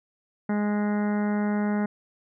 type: harmonic tone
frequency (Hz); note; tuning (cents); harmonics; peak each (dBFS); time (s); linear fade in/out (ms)
207.7; G#3; 0; 1 / 2 / 3 / 4 / 5 / 6 / 7 / 8 / 9 / 10; -23 / -34 / -36 / -36 / -43 / -45 / -40 / -47 / -43 / -48; 0.49-1.86; 5
effects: none